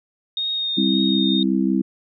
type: tone with vibrato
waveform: sine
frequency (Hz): 3701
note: A#7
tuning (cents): -13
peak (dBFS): -21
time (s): 0.37-1.43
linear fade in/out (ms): 2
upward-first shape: triangle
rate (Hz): 1.9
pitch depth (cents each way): 18
type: harmonic tone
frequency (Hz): 65.41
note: C2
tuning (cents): 0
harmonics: 3 / 4 / 5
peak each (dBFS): -20 / -21 / -22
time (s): 0.77-1.82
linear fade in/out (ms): 10
effects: none